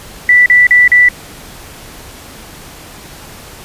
sine tone bursts, 1970 Hz, B6, 5 cents flat, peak -3 dBFS, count 4, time 0.29-1.087 s, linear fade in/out 2 ms, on 170 ms, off 39 ms, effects pink hiss -33 dBFS RMS until 3.64 s + resampled to 32000 Hz

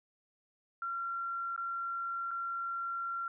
sine tone with dropouts, 1371 Hz, F6, 32 cents flat, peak -34 dBFS, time 0.82-3.28 s, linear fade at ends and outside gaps 2 ms, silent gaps 1.563-1.577 / 2.309-2.313 s, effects none

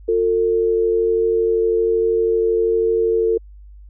sine tone pair together, 356.7 / 449.4 Hz, F4 / A4, +37 / +37 cents, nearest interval major third, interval 400 cents, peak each -21 / -15 dBFS, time 0.08-3.38 s, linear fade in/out 10 ms, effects added 50 Hz sine -38 dBFS peak until 3.89 s

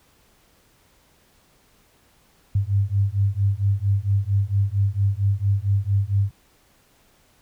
sine beating tone pair, 97.5 / 101.9 Hz, G2 / G#2, -9 / -32 cents, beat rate 4.4 Hz, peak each -21 dBFS, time 2.55-6.31 s, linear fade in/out 5 ms, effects pink hiss -59 dBFS RMS until 7.41 s

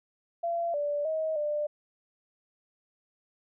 sine tone with pitch steps, 681 / 583 / 633 / 595 Hz, F5 / D5 / D#5 / D5, -44 / -13 / +30 / +22 cents, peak -27 dBFS, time 0.43-1.67 s, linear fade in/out 10 ms, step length 310 ms, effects none

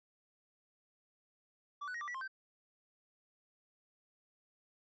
triangle tone with pitch steps, 1157 / 1487 / 1884 / 1176 / 1949 / 1056 / 1554 Hz, D6 / F#6 / A#6 / D6 / B6 / C6 / G6, -26 / +8 / +18 / +2 / -23 / +16 / -16 cents, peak -38 dBFS, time 1.81-2.279 s, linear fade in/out 10 ms, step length 67 ms, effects resampled to 16000 Hz

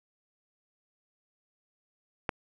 click, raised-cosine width 0.5 ms, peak -13 dBFS, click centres 2.292 s, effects none

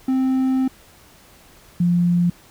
triangle / sine tone pair in turn, 261.6 / 174.6 Hz, C4 / F3, 0 / 0 cents, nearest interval perfect fifth, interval 700 cents, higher first, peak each -14 dBFS, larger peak neither, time 0.08-0.68 / 1.8-2.3 s, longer first, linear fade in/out 5 ms, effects pink hiss -49 dBFS RMS until 2.5 s

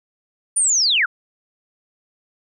sine linear sweep, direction down, 9490 to 1279 Hz, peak -14 dBFS, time 0.56-1.06 s, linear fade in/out 10 ms, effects none

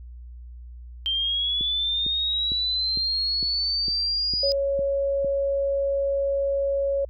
sine linear sweep, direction up, 3136 to 4978 Hz, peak -22 dBFS, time 1.06-4.52 s, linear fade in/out 0 ms
click train, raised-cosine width 3 ms, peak -23 dBFS, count 9, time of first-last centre 1.61-5.246 s, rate 2.2 Hz
sine tone, 554.4 Hz, C#5, in tune, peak -21 dBFS, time 4.43-7.05 s, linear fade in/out 5 ms
effects added 60 Hz sine -38 dBFS peak until 7.09 s

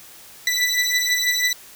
20% pulse beating tone pair, 1975.5 / 1981.6 Hz, B6 / B6, 0 / +5 cents, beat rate 6.1 Hz, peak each -16 dBFS, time 0.47-1.53 s, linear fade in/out 2 ms, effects white hiss -44 dBFS RMS until 1.75 s

